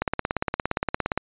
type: click train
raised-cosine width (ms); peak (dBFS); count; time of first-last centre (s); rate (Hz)
0.5; -8; 21; 0.02-1.176; 17.3
effects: resampled to 8000 Hz